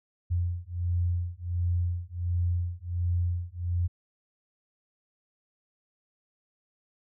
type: beating tone pair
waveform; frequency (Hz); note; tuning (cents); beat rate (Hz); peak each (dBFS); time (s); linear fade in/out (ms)
sine; 86.9 / 88.3; F2 / F2; -8 / +20; 1.4; -29 / -29; 0.3-3.88; 20
effects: none